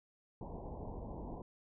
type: low-pass noise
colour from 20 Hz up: pink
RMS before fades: -45 dBFS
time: 0.41-1.42 s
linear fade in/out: 2 ms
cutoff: 990 Hz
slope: 96 dB/octave
effects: none